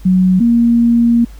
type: tone pair in turn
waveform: sine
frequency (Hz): 185 / 234.7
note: F#3 / A#3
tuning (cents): 0 / +12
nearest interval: major third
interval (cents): 412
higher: second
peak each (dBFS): -7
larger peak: neither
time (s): 0.05-0.4 / 0.4-1.25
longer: second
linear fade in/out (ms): 10
effects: added 50 Hz sine -31 dBFS peak until 1.39 s + pink hiss -46 dBFS RMS until 1.39 s